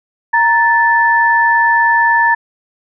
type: tone pair together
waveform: sine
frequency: 932.3 / 1755.9 Hz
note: A#5 / A6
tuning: 0 / -4 cents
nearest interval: major seventh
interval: 1096 cents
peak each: -11 dBFS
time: 0.33-2.35 s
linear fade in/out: 10 ms
effects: none